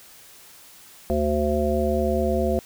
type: harmonic tone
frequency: 74.6 Hz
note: D2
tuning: 28 cents sharp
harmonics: 1 / 3 / 5 / 7 / 9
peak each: -26 / -26 / -26 / -26 / -26 dBFS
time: 1.1-2.59 s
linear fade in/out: 0 ms
effects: white hiss -48 dBFS RMS until 2.65 s